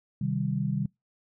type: chord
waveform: sine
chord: C minor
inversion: none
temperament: equal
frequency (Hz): 130.81 / 155.56 / 196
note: C3 / Eb3 / G3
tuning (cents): 0 / 0 / 0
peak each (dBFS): -30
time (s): 0.21-0.86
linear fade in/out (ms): 5
effects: noise-tail reverb RT60 0.2 s tail -26 dB re dry